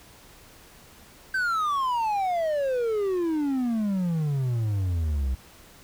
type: exponential sweep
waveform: triangle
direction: down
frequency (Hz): 1568 to 62.3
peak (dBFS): -21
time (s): 1.34-5.35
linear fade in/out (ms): 5
effects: pink hiss -51 dBFS RMS until 5.83 s